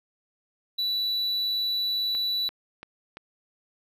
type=tone; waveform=triangle; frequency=3951 Hz; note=B7; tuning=in tune; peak=-23 dBFS; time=0.78-2.49 s; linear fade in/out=10 ms
type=click train; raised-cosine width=0.3 ms; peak=-24 dBFS; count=4; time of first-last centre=2.15-3.17 s; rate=2.94 Hz
effects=none